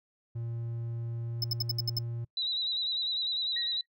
triangle tone with pitch glide, 116.54 to 117.35 Hz, A#2 to A#2, 0 to +12 cents, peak -31 dBFS, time 0.35-2.25 s, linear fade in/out 10 ms, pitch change +12 cents, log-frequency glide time 1.23-1.51 s
square tone bursts, 5220 Hz, E8, 18 cents flat, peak -28 dBFS, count 7, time 1.42-1.987 s, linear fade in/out 2 ms, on 21 ms, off 70 ms
sine tone with vibrato, 3900 Hz, B7, 23 cents flat, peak -29 dBFS, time 2.37-3.81 s, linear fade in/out 2 ms, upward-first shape square, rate 10 Hz, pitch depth 38 cents each way
sine tone with exponential decay, 1891 Hz, A#6, 24 cents sharp, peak -35 dBFS, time 3.56-3.86 s, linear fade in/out 5 ms, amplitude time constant 64 ms
effects noise-tail reverb RT60 0.1 s tail -26 dB re dry

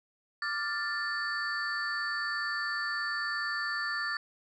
sine tone cluster, 1178 / 1398 / 1770 / 4529 Hz, D6 / F6 / A6 / C#8, +5 / +1 / +10 / +36 cents, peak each -37 / -36 / -32 / -38 dBFS, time 0.42-4.17 s, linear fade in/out 2 ms, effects tanh soft clip ceiling -24 dBFS

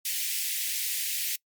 white high-pass noise, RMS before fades -30 dBFS, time 0.05-1.36 s, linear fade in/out 5 ms, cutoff 1900 Hz, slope 48 dB/octave, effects noise-tail reverb RT60 0.1 s tail -24 dB re dry + MP3 96 kbps

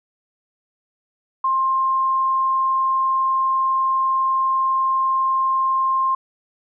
sine tone, 1058 Hz, C6, 19 cents sharp, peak -16 dBFS, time 1.44-6.15 s, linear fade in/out 5 ms, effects none

